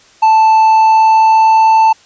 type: tone with pitch glide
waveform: triangle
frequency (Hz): 880 to 885.6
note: A5 to A5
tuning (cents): 0 to +11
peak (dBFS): -3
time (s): 0.22-1.93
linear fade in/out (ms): 10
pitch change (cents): +11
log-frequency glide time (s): 0.59-1.73
effects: white hiss -45 dBFS RMS until 2.05 s + resampled to 16000 Hz

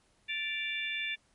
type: harmonic tone with a mistuned harmonic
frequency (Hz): 586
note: D5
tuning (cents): -4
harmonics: 3 / 4 / 5 / 6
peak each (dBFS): -39 / -35 / -40 / -39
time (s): 0.28-1.16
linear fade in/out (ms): 20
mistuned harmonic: 5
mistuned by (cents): -89
effects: pink hiss -69 dBFS RMS until 1.34 s + MP3 48 kbps

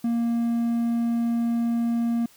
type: tone with hard clipping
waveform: triangle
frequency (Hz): 233.7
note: A#3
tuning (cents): +5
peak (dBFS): -22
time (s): 0.04-2.26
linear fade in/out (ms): 5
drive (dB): 6
effects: white hiss -55 dBFS RMS until 2.36 s

